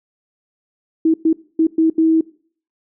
sine tone bursts at uneven times, 322.3 Hz, E4, 39 cents flat, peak -10 dBFS, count 5, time 1.05-1.14 / 1.25-1.33 / 1.59-1.67 / 1.78-1.9 / 1.98-2.21 s, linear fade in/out 5 ms, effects noise-tail reverb RT60 0.5 s tail -21 dB re dry

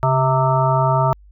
harmonic tone with a mistuned harmonic, 130.81 Hz, C3, in tune, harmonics 1 / 3 / 5 / 7 / 9 / 10, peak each -17 / -28 / -20 / -19 / -24 / -25 dBFS, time 0.03-1.13 s, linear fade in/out 0 ms, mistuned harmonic 1, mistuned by +50 cents, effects added 50 Hz sine -43 dBFS peak until 1.31 s

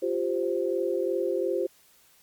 sine chord, F suspended second, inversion none, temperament equal, 349.2 / 392 / 523.3 Hz, F4 / G4 / C5, 0 / 0 / 0 cents, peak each -29 dBFS, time 0.02-1.67 s, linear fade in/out 10 ms, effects white hiss -60 dBFS RMS until 2.22 s + Opus 48 kbps

